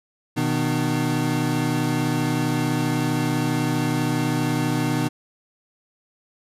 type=tone cluster; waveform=square; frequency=124.5 / 156.8 / 247.3 / 302.8 Hz; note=B2 / D#3 / B3 / D#4; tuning=+14 / +14 / +3 / -47 cents; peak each=-27 / -27 / -27 / -26 dBFS; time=0.36-5.09 s; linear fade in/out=20 ms; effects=resampled to 32000 Hz